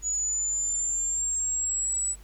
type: exponential sweep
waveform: sine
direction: up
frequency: 6840 to 7910 Hz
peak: -25 dBFS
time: 0.02-2.16 s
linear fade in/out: 50 ms
effects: added 50 Hz sine -45 dBFS peak until 2.23 s + pink hiss -57 dBFS RMS until 2.23 s